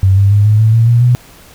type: tone with pitch steps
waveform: sine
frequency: 95.6 / 99.09 / 102.7 / 106.44 / 110.32 / 114.35 / 118.52 / 122.84 Hz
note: G2 / G2 / G#2 / G#2 / A2 / A#2 / A#2 / B2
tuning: -43 / +19 / -19 / +43 / +5 / -33 / +29 / -9 cents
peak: -5 dBFS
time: 0.03-1.15 s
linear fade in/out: 0 ms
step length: 140 ms
effects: pink hiss -40 dBFS RMS until 1.54 s